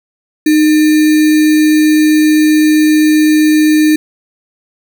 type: tone with sample-and-hold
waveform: sine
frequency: 307.7 Hz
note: D#4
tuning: 19 cents flat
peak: -5 dBFS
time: 0.46-3.96 s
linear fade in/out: 5 ms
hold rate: 2100 Hz
effects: none